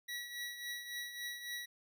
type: tone with tremolo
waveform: 25% pulse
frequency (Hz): 1931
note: B6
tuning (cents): -39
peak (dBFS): -35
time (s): 0.08-1.66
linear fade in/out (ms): 10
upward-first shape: triangle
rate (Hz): 3.6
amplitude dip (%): 65
effects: none

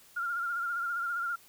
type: tone with vibrato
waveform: sine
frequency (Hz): 1396.9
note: F6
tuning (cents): 0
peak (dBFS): -30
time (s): 0.16-1.36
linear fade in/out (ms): 10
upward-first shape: sine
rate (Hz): 15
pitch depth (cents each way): 47
effects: white hiss -58 dBFS RMS until 1.48 s

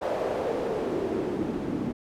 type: noise with band-pass filter sweep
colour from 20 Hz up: pink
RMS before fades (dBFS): -29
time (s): 0.01-1.93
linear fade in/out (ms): 20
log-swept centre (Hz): 610 to 250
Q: 2.6
effects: none

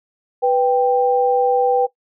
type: tone pair together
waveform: sine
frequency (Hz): 493.9 / 787.4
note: B4 / G5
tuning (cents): 0 / +8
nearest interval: minor sixth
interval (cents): 808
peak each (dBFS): -15 / -16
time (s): 0.42-1.87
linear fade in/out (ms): 20
effects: noise-tail reverb RT60 0.1 s tail -18 dB re dry

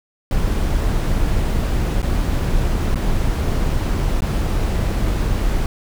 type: noise with dropouts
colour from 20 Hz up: brown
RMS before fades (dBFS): -18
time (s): 0.31-5.66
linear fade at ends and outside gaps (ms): 1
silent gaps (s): 2.019-2.028 / 2.946-2.956 / 4.206-4.22
effects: none

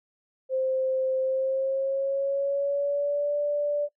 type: tone with pitch glide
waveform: sine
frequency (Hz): 523.3 to 584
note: C5 to D5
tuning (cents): 0 to -10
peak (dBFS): -23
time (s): 0.49-3.89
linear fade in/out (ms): 50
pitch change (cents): +190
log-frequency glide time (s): 1.21-3.37
effects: noise-tail reverb RT60 0.1 s tail -21 dB re dry

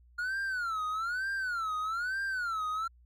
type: tone with vibrato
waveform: triangle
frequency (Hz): 1409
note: F6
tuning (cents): +15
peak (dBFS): -29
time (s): 0.18-2.88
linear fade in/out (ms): 10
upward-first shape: sine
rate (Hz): 1.1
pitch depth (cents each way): 210
effects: added 60 Hz sine -57 dBFS peak until 3.05 s

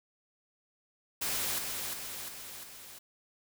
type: noise with echo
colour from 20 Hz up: white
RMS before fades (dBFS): -33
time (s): 1.21-1.59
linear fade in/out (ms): 10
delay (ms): 350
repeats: 4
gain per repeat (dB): -4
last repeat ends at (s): 2.99
effects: none

